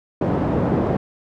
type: band-pass noise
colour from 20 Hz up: pink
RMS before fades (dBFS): -20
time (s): 0.21-0.97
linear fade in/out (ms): 5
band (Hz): 120 to 630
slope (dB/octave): 12
effects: none